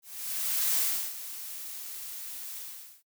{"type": "noise with ADSR envelope", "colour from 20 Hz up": "blue", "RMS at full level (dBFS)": -26, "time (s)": [0.02, 3.03], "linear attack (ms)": 750, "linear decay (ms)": 360, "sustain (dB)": -14, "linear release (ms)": 440, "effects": ["noise-tail reverb RT60 0.1 s tail -22 dB re dry"]}